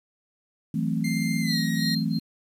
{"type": "chord", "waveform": "sine", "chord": "F# half-diminished seventh", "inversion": "third", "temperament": "equal with one note detuned", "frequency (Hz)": [163.96, 185, 220, 261.6], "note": ["E3", "F#3", "A3", "C4"], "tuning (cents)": [-9, 0, 0, 0], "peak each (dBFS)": [-27, -32, -27, -31], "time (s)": [0.74, 2.19], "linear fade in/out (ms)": 5}
{"type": "tone with pitch glide", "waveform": "sawtooth", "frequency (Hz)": [2098, 1890.8], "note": ["C7", "A#6"], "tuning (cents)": [4, 24], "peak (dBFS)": -28, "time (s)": [1.04, 1.95], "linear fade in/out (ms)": 5, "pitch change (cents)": -180, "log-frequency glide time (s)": [1.41, 1.58]}
{"type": "tone with tremolo", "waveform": "triangle", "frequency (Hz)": 4186, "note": "C8", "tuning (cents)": 0, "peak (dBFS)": -25, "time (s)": [1.45, 2.2], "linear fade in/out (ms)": 50, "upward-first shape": "sine", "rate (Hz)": 2.8, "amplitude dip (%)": 100}
{"effects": ["resampled to 32000 Hz", "9-bit"]}